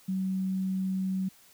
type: tone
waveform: sine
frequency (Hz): 189.1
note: F#3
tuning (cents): +38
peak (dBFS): -27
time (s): 0.08-1.29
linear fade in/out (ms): 10
effects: white hiss -58 dBFS RMS until 1.53 s